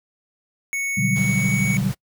square tone with pitch glide, 2215 to 2236 Hz, C#7 to C#7, -2 to +14 cents, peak -23 dBFS, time 0.73-1.77 s, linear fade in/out 0 ms, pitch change +16 cents, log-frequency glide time 0.96-1.52 s
sine chord, G major seventh, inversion first, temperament just, 122.5 / 147 / 183.75 / 196 Hz, B2 / D3 / F#3 / G3, -14 / +2 / -12 / 0 cents, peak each -24 dBFS, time 0.97-1.92 s, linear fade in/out 10 ms
pink noise, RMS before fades -36 dBFS, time 1.15-1.95 s, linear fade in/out 20 ms
effects noise-tail reverb RT60 0.1 s tail -25 dB re dry

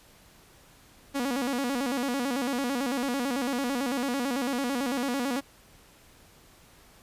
sawtooth tone with vibrato, 259.7 Hz, C4, 13 cents flat, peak -23 dBFS, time 1.14-5.41 s, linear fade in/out 20 ms, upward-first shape square, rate 9 Hz, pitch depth 120 cents each way, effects pink hiss -56 dBFS RMS until 7.02 s + resampled to 32000 Hz

